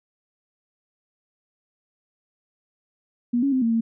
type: tone with pitch steps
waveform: sine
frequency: 240.6 / 277.6 / 259.6 / 229.2 / 227.6 Hz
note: B3 / C#4 / C4 / A#3 / A#3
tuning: -45 / +3 / -13 / -29 / -41 cents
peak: -18 dBFS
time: 3.33-3.81 s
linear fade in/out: 10 ms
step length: 96 ms
effects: none